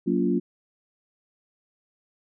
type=chord; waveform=sine; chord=Gb major seventh; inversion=none; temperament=equal with one note detuned; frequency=185 / 233.1 / 283 / 349.2 Hz; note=Gb3 / Bb3 / Db4 / F4; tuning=0 / 0 / +36 / 0 cents; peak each=-26 dBFS; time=0.06-0.4 s; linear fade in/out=20 ms; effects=none